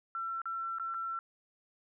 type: tone with dropouts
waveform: sine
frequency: 1348 Hz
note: E6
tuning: 38 cents sharp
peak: -34 dBFS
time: 0.15-1.19 s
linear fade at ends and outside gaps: 1 ms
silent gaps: 0.417-0.456 / 0.785-0.797 / 0.94-0.944 s
effects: none